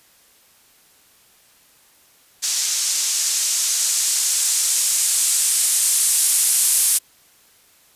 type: noise with low-pass filter sweep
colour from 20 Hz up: violet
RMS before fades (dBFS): -19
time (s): 2.42-6.99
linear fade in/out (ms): 20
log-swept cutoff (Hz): 6200 to 9700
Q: 1.6
effects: white hiss -54 dBFS RMS until 7.95 s + resampled to 32000 Hz